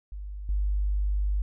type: tone with level steps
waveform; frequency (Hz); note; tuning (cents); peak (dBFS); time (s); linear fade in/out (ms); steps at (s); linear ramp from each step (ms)
sine; 50; G1; +35; -34 / -23; 0.12-1.42; 0; 0.49; 2
effects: none